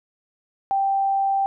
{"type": "tone", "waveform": "sine", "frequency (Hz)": 784, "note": "G5", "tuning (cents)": 0, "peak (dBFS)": -18, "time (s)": [0.71, 1.46], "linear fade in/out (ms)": 0, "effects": []}